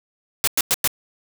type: noise bursts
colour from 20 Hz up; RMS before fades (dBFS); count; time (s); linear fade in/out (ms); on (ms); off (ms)
white; -18; 4; 0.44-0.876; 0; 34; 100
effects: none